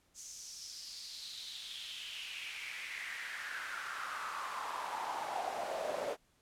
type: noise with high-pass filter sweep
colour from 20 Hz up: brown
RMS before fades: -42 dBFS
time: 0.14-6.17 s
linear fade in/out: 50 ms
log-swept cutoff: 6600 to 550 Hz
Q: 4.5
effects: pink hiss -72 dBFS RMS until 6.41 s + low-pass 12000 Hz 12 dB/octave